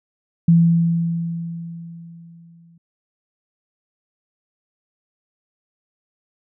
sine tone with exponential decay, 167.9 Hz, E3, 32 cents sharp, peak -8 dBFS, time 0.48-2.78 s, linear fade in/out 5 ms, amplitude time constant 500 ms, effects none

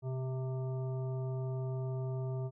harmonic tone with a mistuned harmonic, 130.81 Hz, C3, in tune, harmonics 1 / 3 / 5 / 7 / 9, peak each -34 / -43 / -47 / -55 / -58 dBFS, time 0.02-2.51 s, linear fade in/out 50 ms, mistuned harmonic 1, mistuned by -30 cents, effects none

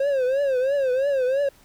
triangle tone with vibrato, 535 Hz, C5, 38 cents sharp, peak -17 dBFS, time 0-1.49 s, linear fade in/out 5 ms, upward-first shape triangle, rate 3 Hz, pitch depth 140 cents each way, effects pink hiss -55 dBFS RMS until 1.64 s

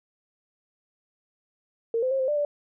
sine tone with pitch steps, 458.8 / 514 / 536 / 522 / 592 / 584 Hz, A#4 / C5 / C5 / C5 / D5 / D5, -28 / -31 / +42 / -4 / +14 / -10 cents, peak -22 dBFS, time 1.94-2.45 s, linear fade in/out 2 ms, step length 85 ms, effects none

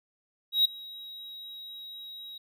triangle tone with ADSR envelope, 3826 Hz, A#7, 44 cents sharp, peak -16 dBFS, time 0.52-2.38 s, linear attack 130 ms, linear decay 8 ms, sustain -23 dB, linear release 5 ms, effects none

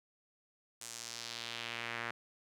sawtooth tone with band-pass filter sweep, 117 Hz, A#2, 7 cents sharp, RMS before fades -43 dBFS, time 0.81-2.11 s, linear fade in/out 5 ms, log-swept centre 8100 to 1700 Hz, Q 1.7, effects none

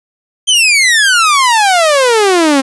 sawtooth exponential sweep, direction down, 3184 to 261.6 Hz, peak -3 dBFS, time 0.47-2.62 s, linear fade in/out 20 ms, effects resampled to 24000 Hz

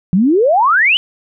sine exponential sweep, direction up, 169.5 to 3103 Hz, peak -8 dBFS, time 0.13-0.97 s, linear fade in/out 0 ms, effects none

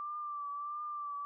sine tone with vibrato, 1174.7 Hz, D6, in tune, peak -37 dBFS, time 0-1.25 s, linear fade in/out 0 ms, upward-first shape triangle, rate 1.5 Hz, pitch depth 44 cents each way, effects none

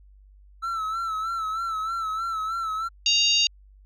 triangle tone with vibrato, 1322 Hz, E6, 5 cents sharp, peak -24 dBFS, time 0.62-2.89 s, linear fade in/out 20 ms, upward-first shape sine, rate 3.2 Hz, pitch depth 57 cents each way
harmonic tone, 932.3 Hz, A#5, in tune, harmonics 3 / 4 / 5 / 6 / 7, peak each -22 / -24 / -23 / -34 / -28 dBFS, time 3.06-3.47 s, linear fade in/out 2 ms
effects added 49 Hz sine -49 dBFS peak until 3.85 s

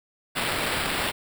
violet noise with sample-and-hold, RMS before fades -27 dBFS, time 0.35-1.12 s, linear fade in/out 20 ms, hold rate 6300 Hz, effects none

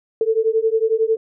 sine beating tone pair, 440 / 451 Hz, A4 / A4, 0 / +43 cents, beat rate 11 Hz, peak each -18 dBFS, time 0.21-1.17 s, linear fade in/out 2 ms, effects none

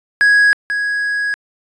triangle tone pair in turn, 1661.2 / 1661.2 Hz, G#6 / G#6, 0 / 0 cents, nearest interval unison, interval 0 cents, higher neither, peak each -6 / -14 dBFS, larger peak first, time 0.21-0.53 / 0.7-1.34 s, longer second, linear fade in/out 0 ms, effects resampled to 22050 Hz

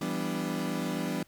35% pulse chord, E minor seventh, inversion none, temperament equal with one note detuned, 167.89 / 196 / 246.9 / 293.7 Hz, E3 / G3 / B3 / D4, +32 / 0 / 0 / 0 cents, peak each -34 dBFS, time 0.01-1.23 s, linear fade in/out 5 ms, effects pink hiss -63 dBFS RMS until 1.27 s

